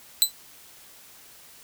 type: tone with exponential decay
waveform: 15% pulse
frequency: 4013 Hz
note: B7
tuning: 27 cents sharp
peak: -5 dBFS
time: 0.22-0.32 s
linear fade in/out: 0 ms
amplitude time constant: 21 ms
effects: white hiss -50 dBFS RMS until 1.63 s